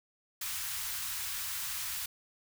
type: band-stop noise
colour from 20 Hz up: white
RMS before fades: -37 dBFS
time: 0.41-2.06 s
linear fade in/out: 5 ms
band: 120 to 1000 Hz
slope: 24 dB/octave
effects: none